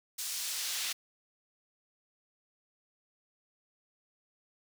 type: noise with high-pass filter sweep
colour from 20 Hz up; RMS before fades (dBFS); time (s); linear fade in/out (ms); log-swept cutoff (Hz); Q
brown; -36; 0.18-0.93; 10; 6100 to 3500; 0.84
effects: none